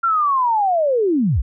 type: linear sweep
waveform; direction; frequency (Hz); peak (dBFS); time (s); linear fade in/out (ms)
sine; down; 1386 to 41.2; -14; 0.03-1.42; 10
effects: none